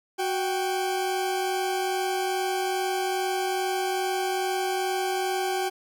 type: tone pair together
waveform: 40% pulse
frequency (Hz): 370.8 / 784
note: F#4 / G5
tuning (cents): +4 / 0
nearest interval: octave + minor second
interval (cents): 1296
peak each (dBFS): -27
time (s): 0.18-5.7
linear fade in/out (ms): 20
effects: none